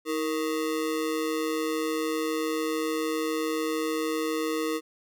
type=ring-modulated tone; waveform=square; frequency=392 Hz; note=G4; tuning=in tune; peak=-24 dBFS; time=0.05-4.81 s; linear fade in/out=50 ms; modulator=73.5 Hz; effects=none